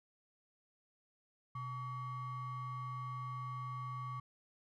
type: ring-modulated tone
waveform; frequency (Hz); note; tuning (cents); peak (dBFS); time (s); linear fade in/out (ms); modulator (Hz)
triangle; 504; B4; +35; -35; 1.55-4.2; 5; 631
effects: none